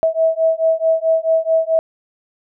sine beating tone pair, 646 / 650.6 Hz, E5 / E5, -35 / -23 cents, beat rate 4.6 Hz, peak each -16 dBFS, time 0.03-1.79 s, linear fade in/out 0 ms, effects none

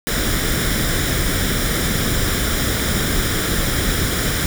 pink noise with comb filter, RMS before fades -19 dBFS, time 0.07-4.46 s, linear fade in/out 0 ms, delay 0.56 ms, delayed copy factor +0.6, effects none

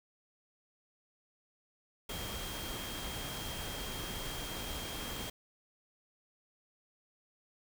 sine tone in noise, 3222 Hz, G7, 47 cents sharp, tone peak -46 dBFS, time 2.09-5.3 s, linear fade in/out 5 ms, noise pink, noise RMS -41 dBFS, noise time 2.09-5.3 s, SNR -8 dB, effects none

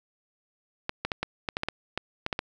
clicks, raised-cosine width 0.3 ms, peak -12 dBFS, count 12, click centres 0.894 / 1.05 / 1.118 / 1.23 / 1.488 / 1.569 / 1.634 / 1.686 / 1.976 / 2.264 / 2.328 / 2.391 s, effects none

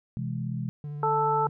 sine chord, C augmented, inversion none, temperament equal with one note detuned, 127.97 / 164.81 / 207.7 Hz, C3 / E3 / G#3, -38 / 0 / 0 cents, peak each -31 / -34 / -35 dBFS, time 0.17-0.69 s, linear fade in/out 0 ms
triangle tone with vibrato, 146.83 Hz, D3, in tune, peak -31 dBFS, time 0.84-1.49 s, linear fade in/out 2 ms, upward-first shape sine, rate 14 Hz, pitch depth 16 cents each way
harmonic tone, 440 Hz, A4, in tune, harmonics 1 / 2 / 3, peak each -28 / -24 / -28 dBFS, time 1.03-1.47 s, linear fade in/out 2 ms
effects none

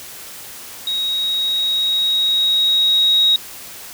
sine tone with level ramp, 3790 Hz, A#7, 28 cents sharp, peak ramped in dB -18 to -10 dBFS, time 0.87-3.36 s, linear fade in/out 2 ms, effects white hiss -35 dBFS RMS until 3.93 s

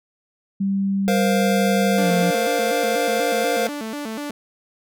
sine tone with pitch glide, 196 to 178.7 Hz, G3 to F3, 0 to +40 cents, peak -18 dBFS, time 0.6-2.31 s, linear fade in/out 10 ms, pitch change -160 cents, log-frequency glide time 2.01-2.07 s
square chord, Bb suspended second, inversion none, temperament equal with one note detuned, 471.3 / 523.3 / 698.5 Hz, Bb4 / C5 / F5, +19 / 0 / 0 cents, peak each -24 dBFS, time 1.08-3.67 s, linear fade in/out 0 ms
sawtooth tone with vibrato, 254 Hz, B3, 49 cents sharp, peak -23 dBFS, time 1.98-4.31 s, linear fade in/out 2 ms, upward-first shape square, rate 4.1 Hz, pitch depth 240 cents each way
effects none

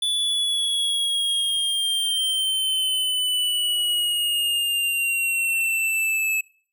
square exponential sweep, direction down, 3467 to 2600 Hz, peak -21 dBFS, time 0.02-6.41 s, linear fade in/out 5 ms, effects noise-tail reverb RT60 0.5 s tail -23 dB re dry

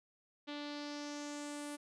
sawtooth tone with low-pass filter sweep, 292.3 Hz, D4, 8 cents flat, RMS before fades -44 dBFS, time 0.47-1.77 s, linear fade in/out 20 ms, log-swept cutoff 3600 to 10000 Hz, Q 3, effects none

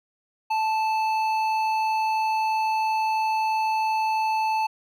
sine tone with hard clipping, 877 Hz, A5, 6 cents flat, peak -23 dBFS, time 0.5-4.67 s, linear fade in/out 10 ms, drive 9 dB, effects none

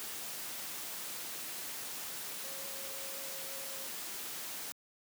sine tone in noise, 543 Hz, C#5, 36 cents flat, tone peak -51 dBFS, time 2.44-3.87 s, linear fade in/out 0 ms, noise white, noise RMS -42 dBFS, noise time 0-4.72 s, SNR -12 dB, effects high-pass 150 Hz 12 dB/octave

